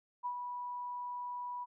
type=tone with ADSR envelope; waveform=sine; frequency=980 Hz; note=B5; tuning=14 cents flat; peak=-33 dBFS; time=0.23-1.66 s; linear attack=28 ms; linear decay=77 ms; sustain=-5 dB; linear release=32 ms; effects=none

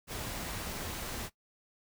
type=noise; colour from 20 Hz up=pink; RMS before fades=-39 dBFS; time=0.07-1.3 s; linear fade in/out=50 ms; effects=noise-tail reverb RT60 0.1 s tail -17 dB re dry

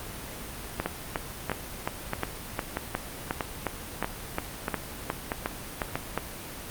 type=two click trains; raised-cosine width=0.5 ms; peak=-11 / -12 dBFS; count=16 / 9; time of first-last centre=0.8-6.176 / 0.86-5.956 s; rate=2.79 / 1.57 Hz; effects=pink hiss -39 dBFS RMS until 6.7 s + Opus 32 kbps

